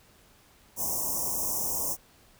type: band-stop noise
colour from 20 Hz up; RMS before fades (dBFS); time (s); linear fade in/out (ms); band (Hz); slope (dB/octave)
white; -30; 0.76-1.97; 50; 1100 to 5400; 96
effects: pink hiss -59 dBFS RMS until 2.39 s